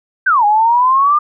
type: exponential two-way sweep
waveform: sine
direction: down then up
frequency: 1612 to 817 to 1213 Hz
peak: -8 dBFS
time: 0.26-1.19 s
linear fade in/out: 10 ms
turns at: 0.45 s
effects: none